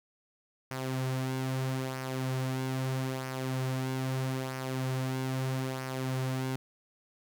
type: tone with flanger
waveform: sawtooth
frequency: 130.81 Hz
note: C3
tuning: in tune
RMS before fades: -33 dBFS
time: 0.71-6.56 s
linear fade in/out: 0 ms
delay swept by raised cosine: 0.26 to 6.06 ms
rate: 0.78 Hz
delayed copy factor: -0.5
effects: none

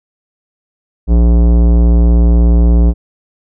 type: tone with tanh clipping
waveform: sine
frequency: 58.27 Hz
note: A#1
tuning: in tune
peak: -7 dBFS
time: 1.07-2.94 s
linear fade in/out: 50 ms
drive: 17 dB
effects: none

